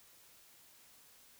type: silence
effects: white hiss -62 dBFS RMS until 1.39 s